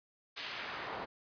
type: noise with band-pass filter sweep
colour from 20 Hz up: pink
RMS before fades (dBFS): -42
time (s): 0.36-1.06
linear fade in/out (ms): 20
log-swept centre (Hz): 3500 to 740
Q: 0.89
effects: resampled to 11025 Hz